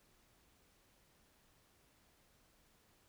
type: silence
effects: pink hiss -71 dBFS RMS until 3.08 s